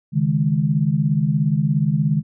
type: chord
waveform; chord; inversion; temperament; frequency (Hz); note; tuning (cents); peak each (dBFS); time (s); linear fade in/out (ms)
sine; C# suspended second; none; equal; 138.59 / 155.56 / 207.7; C#3 / D#3 / G#3; 0 / 0 / 0; -21 / -18 / -22; 0.12-2.23; 50
effects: none